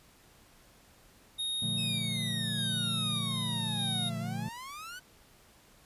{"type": "tone with tremolo", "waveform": "square", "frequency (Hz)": 3729, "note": "A#7", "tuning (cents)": 0, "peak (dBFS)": -32, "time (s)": [1.38, 4.1], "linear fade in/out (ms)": 20, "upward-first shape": "square", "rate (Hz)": 0.83, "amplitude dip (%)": 25}
{"type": "chord", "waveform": "triangle", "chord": "Bb major seventh", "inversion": "none", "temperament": "equal", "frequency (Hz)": [116.54, 146.83, 174.61, 220], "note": ["Bb2", "D3", "F3", "A3"], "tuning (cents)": [0, 0, 0, 0], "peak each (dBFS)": [-36, -38, -37, -37], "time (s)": [1.62, 4.49], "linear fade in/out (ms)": 5}
{"type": "exponential two-way sweep", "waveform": "sawtooth", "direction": "down then up", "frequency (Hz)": [2637, 655, 1533], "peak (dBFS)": -38, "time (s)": [1.77, 5], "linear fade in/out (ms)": 20, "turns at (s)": 4.18}
{"effects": ["pink hiss -60 dBFS RMS until 5.85 s", "resampled to 32000 Hz"]}